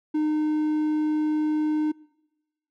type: tone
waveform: triangle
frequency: 305.9 Hz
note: D#4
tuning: 29 cents flat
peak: -19 dBFS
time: 0.14-1.92 s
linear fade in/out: 10 ms
effects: noise-tail reverb RT60 1.0 s tail -24 dB re dry